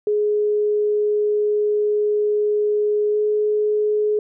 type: tone with pitch glide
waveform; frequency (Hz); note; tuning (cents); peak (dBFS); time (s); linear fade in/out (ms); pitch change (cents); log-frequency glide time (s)
sine; 418.9 to 422.3; G#4 to G#4; +15 to +29; -16; 0.07-4.19; 2; +14; 3.11-3.17
effects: none